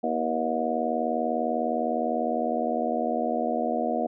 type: harmonic tone with a mistuned harmonic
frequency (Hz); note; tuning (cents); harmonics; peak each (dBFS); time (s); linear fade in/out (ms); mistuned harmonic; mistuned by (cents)
79.9; D#2; +47; 3 / 4 / 5 / 6 / 7 / 8 / 9; -30 / -34 / -40 / -32 / -35 / -30 / -29; 0.03-4.07; 10; 5; -55
effects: none